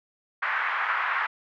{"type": "band-pass noise", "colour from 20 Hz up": "pink", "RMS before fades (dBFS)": -27, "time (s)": [0.42, 1.27], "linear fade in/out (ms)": 10, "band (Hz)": [1100, 1900], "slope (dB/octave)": 24, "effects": []}